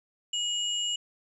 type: tone pair together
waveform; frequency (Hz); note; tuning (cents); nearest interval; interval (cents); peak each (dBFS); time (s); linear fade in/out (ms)
sine; 2900 / 7302; F#7 / A#8; -35 / -37; octave + major third; 1598; -28 / -34; 0.33-0.96; 5
effects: none